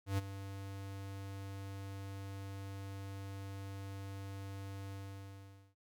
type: tone with ADSR envelope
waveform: square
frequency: 98 Hz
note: G2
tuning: in tune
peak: -31 dBFS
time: 0.06-5.75 s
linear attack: 120 ms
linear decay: 23 ms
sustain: -13 dB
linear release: 830 ms
effects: none